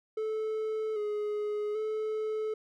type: tone with pitch steps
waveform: triangle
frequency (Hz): 436 / 419 / 433.2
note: A4 / G#4 / A4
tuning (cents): -16 / +15 / -27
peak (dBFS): -28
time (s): 0.17-2.54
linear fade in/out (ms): 5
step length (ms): 790
effects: none